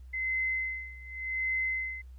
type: tone with tremolo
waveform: sine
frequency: 2056 Hz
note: C7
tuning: 31 cents flat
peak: -27 dBFS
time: 0.13-2.02 s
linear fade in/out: 10 ms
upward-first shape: sine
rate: 0.87 Hz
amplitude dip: 90%
effects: added 63 Hz sine -45 dBFS peak until 2.18 s + pink hiss -72 dBFS RMS until 2.18 s